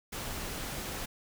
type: noise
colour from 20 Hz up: pink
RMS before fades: -38 dBFS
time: 0.12-1.06 s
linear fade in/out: 10 ms
effects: none